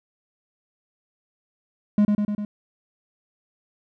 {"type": "tone with echo", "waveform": "triangle", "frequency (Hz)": 207.7, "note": "G#3", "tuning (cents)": 0, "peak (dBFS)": -12, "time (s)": [1.98, 2.05], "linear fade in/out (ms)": 2, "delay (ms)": 100, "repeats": 4, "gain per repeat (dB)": -3, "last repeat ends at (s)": 2.45, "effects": []}